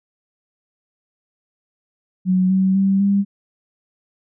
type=tone with pitch steps; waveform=sine; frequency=185 / 189.65 / 194.42 / 199.31 Hz; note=F#3 / F#3 / G3 / G3; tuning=0 / +43 / -14 / +29 cents; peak=-13 dBFS; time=2.25-3.25 s; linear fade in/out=50 ms; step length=250 ms; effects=none